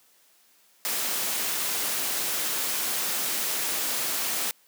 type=noise; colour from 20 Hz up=white; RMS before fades=-28 dBFS; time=0.85-4.51 s; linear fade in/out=0 ms; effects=white hiss -61 dBFS RMS until 4.67 s + high-pass 200 Hz 12 dB/octave